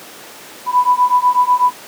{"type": "beating tone pair", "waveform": "sine", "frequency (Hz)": [987.8, 995.9], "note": ["B5", "B5"], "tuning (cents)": [0, 14], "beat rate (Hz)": 8.1, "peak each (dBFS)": -13, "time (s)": [0.66, 1.73], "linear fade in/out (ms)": 50, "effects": ["pink hiss -35 dBFS RMS until 1.87 s", "high-pass 300 Hz 12 dB/octave"]}